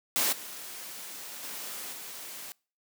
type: noise with level steps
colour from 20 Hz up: white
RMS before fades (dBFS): -27 / -42 / -39 / -42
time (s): 0.16-2.52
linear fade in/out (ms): 0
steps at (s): 0.32 / 1.43 / 1.92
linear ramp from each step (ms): 10
effects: noise-tail reverb RT60 0.4 s tail -26 dB re dry + high-pass 200 Hz 12 dB/octave